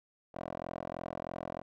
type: tone with band-pass filter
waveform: 10% pulse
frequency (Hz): 43.15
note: F1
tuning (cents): -20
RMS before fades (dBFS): -41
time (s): 0.34-1.62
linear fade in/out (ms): 10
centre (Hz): 640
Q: 1.8
effects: none